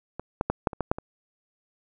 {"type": "clicks", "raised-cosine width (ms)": 1, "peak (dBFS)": [-19, -10, -9, -7, -22, -12, -7, -20], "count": 8, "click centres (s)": [0.196, 0.411, 0.5, 0.672, 0.732, 0.807, 0.915, 0.985], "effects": []}